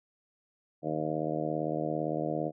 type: harmonic tone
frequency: 77.7 Hz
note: D#2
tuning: 2 cents flat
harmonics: 2 / 3 / 4 / 5 / 6 / 7 / 8 / 9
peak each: -37 / -41 / -35 / -41 / -38 / -37 / -37 / -38 dBFS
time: 0.82-2.52 s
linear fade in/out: 50 ms
effects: none